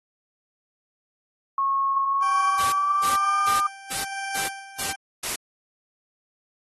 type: tone with pitch glide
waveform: sine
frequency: 1093 to 1205.8 Hz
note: C#6 to D6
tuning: -25 to +45 cents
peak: -20 dBFS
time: 1.58-3.67 s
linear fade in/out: 2 ms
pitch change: +170 cents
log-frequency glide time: 2.07-3.37 s
type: tone with tremolo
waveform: 20% pulse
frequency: 784 Hz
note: G5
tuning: in tune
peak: -24 dBFS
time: 2.22-4.96 s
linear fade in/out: 10 ms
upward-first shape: sine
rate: 1.1 Hz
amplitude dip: 75%
type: noise bursts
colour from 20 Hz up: white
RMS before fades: -28 dBFS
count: 7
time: 2.59-5.36 s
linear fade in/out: 5 ms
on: 130 ms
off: 310 ms
effects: AAC 32 kbps